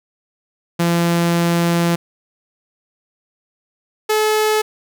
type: tone pair in turn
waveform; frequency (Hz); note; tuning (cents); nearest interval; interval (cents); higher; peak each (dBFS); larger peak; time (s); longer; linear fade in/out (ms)
sawtooth; 170.6 / 429.9; F3 / A4; -40 / -40; octave + major third; 1600; second; -10 / -10; neither; 0.79-1.96 / 4.09-4.62; first; 10
effects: none